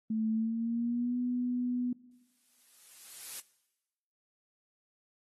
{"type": "tone with pitch glide", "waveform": "sine", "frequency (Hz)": [219.9, 246.8], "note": ["A3", "B3"], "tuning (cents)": [-1, -1], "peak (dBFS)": -29, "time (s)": [0.1, 1.93], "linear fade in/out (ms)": 5, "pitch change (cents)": 200, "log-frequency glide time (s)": [0.29, 1.18]}
{"type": "noise with exponential growth", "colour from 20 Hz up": "blue", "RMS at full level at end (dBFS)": -38, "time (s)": [2.11, 3.4], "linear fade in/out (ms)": 2, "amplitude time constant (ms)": 280}
{"effects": ["noise-tail reverb RT60 1.0 s tail -20 dB re dry", "AAC 32 kbps"]}